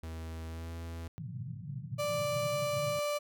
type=tone with pitch glide; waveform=45% pulse; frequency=81 to 83.09 Hz; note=E2 to E2; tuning=-30 to +14 cents; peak=-39 dBFS; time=0.03-1.08 s; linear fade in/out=5 ms; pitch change=+44 cents; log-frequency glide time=0.47-0.7 s
type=band-pass noise; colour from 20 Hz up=white; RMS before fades=-41 dBFS; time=1.18-2.99 s; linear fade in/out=0 ms; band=110 to 160 Hz; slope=48 dB/octave
type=tone; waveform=35% pulse; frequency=587.3 Hz; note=D5; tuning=in tune; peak=-29 dBFS; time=1.98-3.19 s; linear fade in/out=20 ms
effects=none